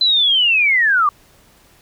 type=linear sweep; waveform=sine; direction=down; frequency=4065 to 1138 Hz; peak=-11 dBFS; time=0.01-1.09 s; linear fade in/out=2 ms; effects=pink hiss -51 dBFS RMS until 1.81 s